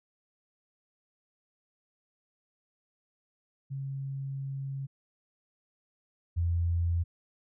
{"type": "tone pair in turn", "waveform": "sine", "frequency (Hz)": [136.5, 85.27], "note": ["C#3", "F2"], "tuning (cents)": [-26, -41], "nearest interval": "minor sixth", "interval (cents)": 815, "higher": "first", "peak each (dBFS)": [-33, -25], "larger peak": "second", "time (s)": [[3.7, 4.87], [6.36, 7.04]], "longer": "first", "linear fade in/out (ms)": 20, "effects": []}